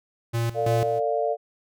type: tone with tremolo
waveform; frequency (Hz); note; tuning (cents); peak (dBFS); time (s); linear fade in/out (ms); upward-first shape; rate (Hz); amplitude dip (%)
square; 116.3; A#2; -4; -23; 0.33-1; 20; square; 3; 80
type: chord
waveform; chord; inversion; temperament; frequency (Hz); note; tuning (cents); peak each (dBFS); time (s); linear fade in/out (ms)
sine; D minor; second; equal with one note detuned; 449.5 / 587.3 / 698.5; A4 / D5 / F5; +37 / 0 / 0; -26; 0.54-1.37; 50
effects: none